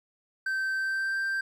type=tone with pitch glide; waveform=triangle; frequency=1552 to 1573.7 Hz; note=G6 to G6; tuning=-18 to +6 cents; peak=-25 dBFS; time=0.46-1.41 s; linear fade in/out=5 ms; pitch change=+24 cents; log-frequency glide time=0.76-1.19 s; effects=none